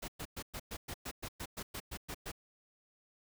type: noise bursts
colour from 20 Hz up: pink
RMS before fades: -42 dBFS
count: 14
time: 0.02-2.318 s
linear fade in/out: 10 ms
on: 62 ms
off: 110 ms
effects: none